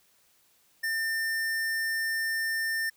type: tone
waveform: square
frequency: 1800 Hz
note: A6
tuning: 39 cents sharp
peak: -28 dBFS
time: 0.83-2.9 s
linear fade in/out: 10 ms
effects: white hiss -65 dBFS RMS until 2.96 s